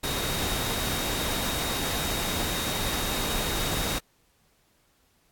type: tone in noise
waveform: sine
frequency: 3749 Hz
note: A#7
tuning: 9 cents sharp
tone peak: -35 dBFS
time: 0.03-3.99 s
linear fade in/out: 10 ms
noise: pink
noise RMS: -29 dBFS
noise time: 0.03-3.99 s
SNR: -9 dB
effects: pink hiss -66 dBFS RMS until 5.31 s + AAC 64 kbps